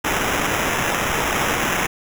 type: noise with sample-and-hold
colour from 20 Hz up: white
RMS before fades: -21 dBFS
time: 0.04-1.87 s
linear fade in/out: 10 ms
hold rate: 4410 Hz
effects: none